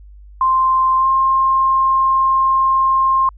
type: tone with pitch glide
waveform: sine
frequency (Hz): 1046.5 to 1061.7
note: C6 to C6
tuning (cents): 0 to +25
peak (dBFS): -11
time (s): 0.41-3.29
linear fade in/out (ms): 2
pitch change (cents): +25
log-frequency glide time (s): 0.98-1.07
effects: added 50 Hz sine -37 dBFS peak until 3.37 s